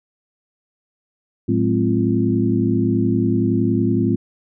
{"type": "tone cluster", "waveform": "sine", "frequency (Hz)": [110.3, 183.4, 213.8, 264.8, 344.4], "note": ["A2", "F#3", "A3", "C4", "F4"], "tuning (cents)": [5, -15, -49, 21, -24], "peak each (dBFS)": [-21, -24, -21, -20, -22], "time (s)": [1.48, 4.16], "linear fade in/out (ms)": 10, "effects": []}